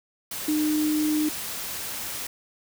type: tone in noise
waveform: sine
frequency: 305 Hz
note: D#4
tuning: 34 cents flat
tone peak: -21 dBFS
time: 0.48-1.29 s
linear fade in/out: 5 ms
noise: white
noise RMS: -33 dBFS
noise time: 0.31-2.27 s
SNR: +9 dB
effects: none